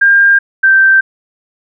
sine tone pair in turn, 1603 / 1562.8 Hz, G6 / G6, +38 / -6 cents, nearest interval unison, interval 44 cents, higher first, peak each -4 dBFS, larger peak neither, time 0.01-0.39 / 0.63-1.01 s, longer neither, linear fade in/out 10 ms, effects none

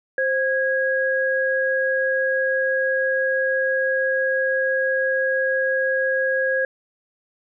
sine tone pair together, 526.3 / 1649 Hz, C5 / G#6, +10 / -13 cents, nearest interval octave + minor sixth, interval 1977 cents, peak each -21 dBFS, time 0.18-6.65 s, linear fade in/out 2 ms, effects none

